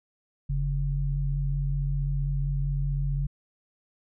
sine tone pair together, 45.06 / 140.6 Hz, F#1 / C#3, -45 / +25 cents, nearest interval octave + minor sixth, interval 1970 cents, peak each -27 dBFS, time 0.49-3.27 s, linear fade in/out 10 ms, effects none

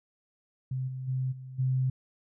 sine tone with level steps, 130 Hz, C3, 11 cents flat, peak -29 / -34 / -27 / -40 / -24 dBFS, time 0.71-1.9 s, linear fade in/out 5 ms, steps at 0.87 / 1.07 / 1.31 / 1.58 s, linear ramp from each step 20 ms, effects none

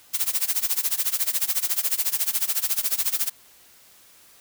blue noise with tremolo, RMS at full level -21 dBFS, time 0.13-3.3 s, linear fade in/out 20 ms, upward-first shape sine, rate 14 Hz, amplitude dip 90%, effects white hiss -53 dBFS RMS until 4.4 s

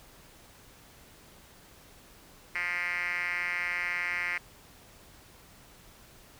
5% pulse tone with band-pass filter, 176.3 Hz, F3, 17 cents sharp, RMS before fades -32 dBFS, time 2.55-4.38 s, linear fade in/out 5 ms, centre 2100 Hz, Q 5.6, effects pink hiss -55 dBFS RMS until 6.39 s

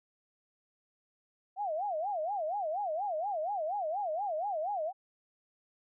sine tone with vibrato, 714 Hz, F5, 38 cents sharp, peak -31 dBFS, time 1.56-4.93 s, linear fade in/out 50 ms, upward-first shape sine, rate 4.2 Hz, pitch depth 270 cents each way, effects none

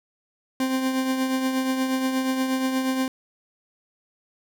40% pulse tone with tremolo, 261.6 Hz, C4, in tune, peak -19 dBFS, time 0.6-3.08 s, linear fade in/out 2 ms, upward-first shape triangle, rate 8.4 Hz, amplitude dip 50%, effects none

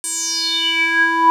square tone with band-pass filter sweep, 330 Hz, E4, 2 cents sharp, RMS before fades -17 dBFS, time 0.04-1.3 s, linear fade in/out 0 ms, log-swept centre 8900 to 1000 Hz, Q 6.7, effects none

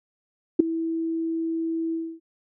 sine tone with ADSR envelope, 327.5 Hz, E4, 11 cents flat, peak -7 dBFS, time 0.59-2.2 s, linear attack 10 ms, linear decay 6 ms, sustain -17 dB, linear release 270 ms, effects none

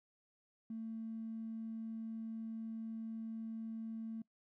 triangle tone, 224 Hz, A3, 31 cents sharp, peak -37 dBFS, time 0.7-4.22 s, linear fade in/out 5 ms, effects noise-tail reverb RT60 0.1 s tail -26 dB re dry + tanh soft clip ceiling -39 dBFS

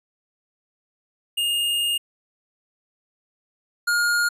square tone pair in turn, 2835 / 1422.8 Hz, F7 / F6, +25 / +32 cents, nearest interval octave, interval 1193 cents, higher first, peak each -21 / -19 dBFS, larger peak second, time 1.37-1.98 / 3.87-4.29 s, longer first, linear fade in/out 10 ms, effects resampled to 32000 Hz

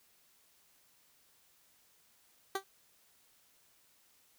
15% pulse tone with exponential decay, 388.4 Hz, G4, 16 cents flat, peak -23 dBFS, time 2.55-2.64 s, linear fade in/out 5 ms, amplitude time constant 19 ms, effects white hiss -68 dBFS RMS until 4.38 s

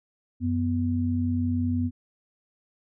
sine tone pair together, 92.48 / 246.9 Hz, F#2 / B3, 0 / 0 cents, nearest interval octave + perfect fourth, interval 1700 cents, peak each -26 / -25 dBFS, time 0.4-1.91 s, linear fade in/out 50 ms, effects none

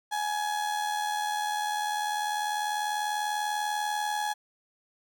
35% pulse tone with amplitude modulation, 840 Hz, G#5, 19 cents sharp, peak -24 dBFS, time 0.11-4.34 s, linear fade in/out 20 ms, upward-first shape sine, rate 80.2 Hz, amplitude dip 50%, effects none

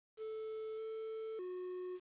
triangle tone with pitch steps, 437.9 / 442 / 364.3 Hz, A4 / A4 / F#4, -8 / +8 / -27 cents, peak -39 dBFS, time 0.17-2 s, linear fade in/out 50 ms, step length 610 ms, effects resampled to 8000 Hz + 11-bit

